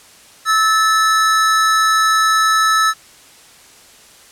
square tone pair together, 1303 / 1753.7 Hz, E6 / A6, -20 / -6 cents, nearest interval perfect fourth, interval 514 cents, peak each -13 / -18 dBFS, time 0.45-2.94 s, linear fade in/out 50 ms, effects white hiss -44 dBFS RMS until 4.31 s + low-pass 10000 Hz 12 dB/octave

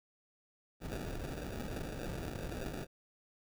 pink noise with sample-and-hold, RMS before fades -41 dBFS, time 0.8-2.87 s, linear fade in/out 50 ms, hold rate 1050 Hz, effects none

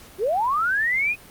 sine linear sweep, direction up, 349.2 to 2526 Hz, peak -19 dBFS, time 0.18-1.16 s, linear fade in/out 50 ms, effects pink hiss -46 dBFS RMS until 1.3 s + Opus 48 kbps

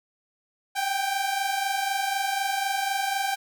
sawtooth tone pair together, 771 / 795 Hz, G5 / G5, -29 / +24 cents, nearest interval minor second, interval 53 cents, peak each -25 / -23 dBFS, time 0.75-3.36 s, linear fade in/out 20 ms, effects none

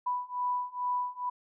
sine beating tone pair, 987.8 / 990.1 Hz, B5 / B5, 0 / +4 cents, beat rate 2.3 Hz, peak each -33 / -32 dBFS, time 0.06-1.3 s, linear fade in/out 10 ms, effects none

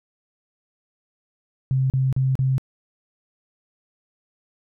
sine tone bursts, 132 Hz, C3, 16 cents sharp, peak -17 dBFS, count 4, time 1.71-2.581 s, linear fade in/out 0 ms, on 190 ms, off 37 ms, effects none

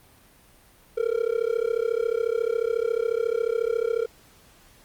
triangle tone with amplitude modulation, 460 Hz, A#4, 23 cents flat, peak -16 dBFS, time 0.97-4.06 s, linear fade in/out 10 ms, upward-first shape sine, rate 34.1 Hz, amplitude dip 100%, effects pink hiss -55 dBFS RMS until 4.84 s + Opus 32 kbps

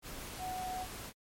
sine tone in noise, 740 Hz, F#5, in tune, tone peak -37 dBFS, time 0.38-0.87 s, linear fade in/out 50 ms, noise pink, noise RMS -45 dBFS, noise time 0.02-1.13 s, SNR +5 dB, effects MP3 64 kbps

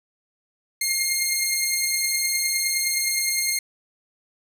10% pulse beating tone pair, 2119 / 2128.7 Hz, C7 / C7, +21 / +29 cents, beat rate 9.7 Hz, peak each -19 / -13 dBFS, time 0.81-3.59 s, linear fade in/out 5 ms, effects none

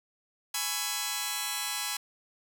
5% pulse chord, C# minor seventh, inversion second, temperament just, 831.5 / 997.9 / 1108.7 / 1330.5 Hz, G#5 / B5 / C#6 / E6, +2 / +18 / 0 / +16 cents, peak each -23 / -24 / -27 / -26 dBFS, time 0.54-1.97 s, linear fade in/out 5 ms, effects none

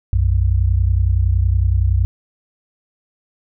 sine tone pair together, 61.74 / 92.5 Hz, B1 / F#2, 0 / 0 cents, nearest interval perfect fifth, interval 700 cents, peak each -15 dBFS, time 0.13-2.05 s, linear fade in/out 0 ms, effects none

